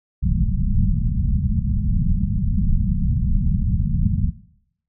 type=low-pass noise; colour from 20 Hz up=pink; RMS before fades=-19 dBFS; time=0.22-4.31 s; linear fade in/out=20 ms; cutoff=220 Hz; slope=96 dB/octave; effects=noise-tail reverb RT60 0.7 s tail -17 dB re dry